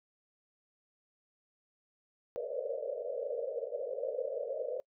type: band-pass noise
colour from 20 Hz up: pink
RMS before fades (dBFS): -37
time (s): 2.36-4.8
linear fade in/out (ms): 0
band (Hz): 460 to 610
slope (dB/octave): 96
effects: noise-tail reverb RT60 0.1 s tail -25 dB re dry